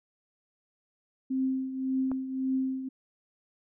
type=tone with tremolo; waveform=sine; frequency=262.8 Hz; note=C4; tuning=8 cents sharp; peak=-24 dBFS; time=1.3-2.89 s; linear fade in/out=10 ms; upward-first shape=triangle; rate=1.8 Hz; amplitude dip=70%
type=click; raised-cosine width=1 ms; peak=-25 dBFS; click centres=2.116 s
effects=none